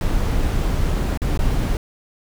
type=noise with dropouts; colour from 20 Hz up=brown; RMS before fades=-19 dBFS; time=0.01-1.77 s; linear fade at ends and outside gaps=1 ms; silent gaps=1.175-1.218 / 1.375-1.391 s; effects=none